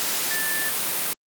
sine tone in noise, 1760 Hz, A6, in tune, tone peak -27 dBFS, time 0.31-0.69 s, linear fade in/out 0 ms, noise white, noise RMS -25 dBFS, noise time 0-1.13 s, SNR -5 dB, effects high-pass 150 Hz 12 dB/octave + Opus 48 kbps

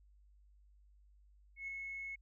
sine tone with ADSR envelope, 2188 Hz, C#7, 23 cents flat, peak -38 dBFS, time 1.56-2.16 s, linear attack 120 ms, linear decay 3 ms, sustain -3 dB, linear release 14 ms, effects tanh soft clip ceiling -35 dBFS + added 50 Hz sine -62 dBFS peak until 2.21 s

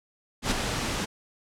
pink noise with ADSR envelope, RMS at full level -23 dBFS, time 0.42-1.06 s, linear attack 91 ms, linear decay 11 ms, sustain -6 dB, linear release 20 ms, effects low-pass 8000 Hz 12 dB/octave

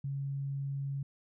sine tone, 138.59 Hz, C#3, in tune, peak -33 dBFS, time 0.04-1.03 s, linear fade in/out 5 ms, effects none

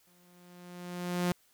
sawtooth tone with exponential growth, 177.3 Hz, F3, 26 cents sharp, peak -22 dBFS, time 0.07-1.32 s, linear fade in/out 2 ms, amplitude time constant 270 ms, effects white hiss -67 dBFS RMS until 1.53 s

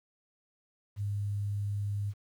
sine tone with quantisation, 101.8 Hz, G#2, 34 cents flat, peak -30 dBFS, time 0.96-2.14 s, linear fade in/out 50 ms, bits 10, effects none

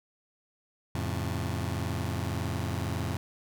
sawtooth chord, F augmented, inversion none, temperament just, 87.31 / 109.13 / 136.42 Hz, F2 / A2 / C#3, 0 / -14 / -27 cents, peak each -29 / -30 / -32 dBFS, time 0.95-3.17 s, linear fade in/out 0 ms, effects none

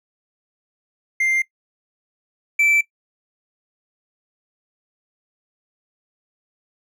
triangle tone pair in turn, 2098 / 2327 Hz, C7 / D7, +4 / -17 cents, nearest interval major second, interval 179 cents, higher second, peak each -15 / -12 dBFS, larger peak second, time 1.2-1.42 / 2.59-2.81 s, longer neither, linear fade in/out 5 ms, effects noise-tail reverb RT60 0.1 s tail -19 dB re dry

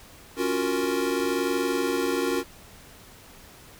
square chord, Gb major seventh, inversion second, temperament equal, 277.2 / 349.2 / 370 / 466.2 Hz, Db4 / F4 / Gb4 / Bb4, 0 / 0 / 0 / 0 cents, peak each -30 dBFS, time 0.36-2.44 s, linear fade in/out 50 ms, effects pink hiss -49 dBFS RMS until 3.79 s

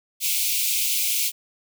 white high-pass noise, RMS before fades -23 dBFS, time 0.2-1.32 s, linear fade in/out 50 ms, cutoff 2200 Hz, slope 96 dB/octave, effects none

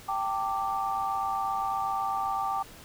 sine chord, G suspended second, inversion none, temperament equal with one note detuned, 784 / 891.8 / 1174.7 Hz, G5 / A5 / D6, 0 / +23 / 0 cents, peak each -30 / -34 / -31 dBFS, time 0.08-2.63 s, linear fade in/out 10 ms, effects pink hiss -49 dBFS RMS until 2.84 s

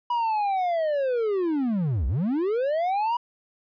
triangle linear two-way sweep, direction down then up, 976 to 55.7 to 976 Hz, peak -20 dBFS, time 0.1-3.17 s, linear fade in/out 5 ms, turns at 2.07 s, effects resampled to 11025 Hz

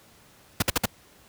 pink noise bursts, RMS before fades -21 dBFS, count 4, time 0.6-0.857 s, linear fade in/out 5 ms, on 23 ms, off 55 ms, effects pink hiss -55 dBFS RMS until 1.28 s + high-pass 60 Hz 12 dB/octave

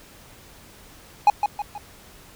triangle tone with echo, 830.6 Hz, G#5, in tune, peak -8 dBFS, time 1.27-1.3 s, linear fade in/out 2 ms, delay 160 ms, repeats 3, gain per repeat -7 dB, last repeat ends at 1.78 s, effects pink hiss -48 dBFS RMS until 2.35 s

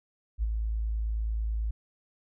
sine tone with ADSR envelope, 54.6 Hz, A1, 13 cents flat, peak -23 dBFS, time 0.38-1.71 s, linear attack 48 ms, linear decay 30 ms, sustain -4 dB, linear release 6 ms, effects none

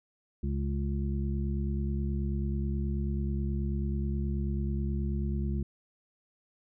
harmonic tone, 69.3 Hz, C#2, in tune, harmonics 1 / 2 / 3 / 5, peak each -30 / -35 / -35 / -42 dBFS, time 0.43-5.63 s, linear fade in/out 5 ms, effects none

